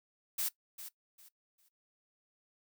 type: noise with echo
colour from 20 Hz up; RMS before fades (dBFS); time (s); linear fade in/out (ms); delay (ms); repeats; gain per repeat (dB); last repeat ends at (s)
blue; -34; 0.38-0.49; 10; 400; 3; -12; 1.69
effects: noise-tail reverb RT60 0.1 s tail -18 dB re dry